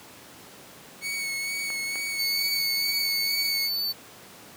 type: tone with vibrato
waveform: sawtooth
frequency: 2217 Hz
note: C#7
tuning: in tune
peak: -25 dBFS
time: 1.01-3.7 s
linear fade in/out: 50 ms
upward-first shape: sine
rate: 2.2 Hz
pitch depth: 23 cents each way
type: clicks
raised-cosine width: 0.5 ms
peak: -23 dBFS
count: 2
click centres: 1.703 / 1.957 s
type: tone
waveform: square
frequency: 4503 Hz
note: C#8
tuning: 26 cents sharp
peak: -26 dBFS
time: 2.18-3.93 s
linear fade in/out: 20 ms
effects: pink hiss -47 dBFS RMS until 4.56 s + high-pass 150 Hz 12 dB/octave